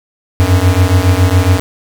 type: beating tone pair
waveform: square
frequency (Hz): 88.6 / 95.8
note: F2 / G2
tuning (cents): +25 / -39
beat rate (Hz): 7.2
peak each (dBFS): -11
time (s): 0.4-1.6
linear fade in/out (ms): 0
effects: none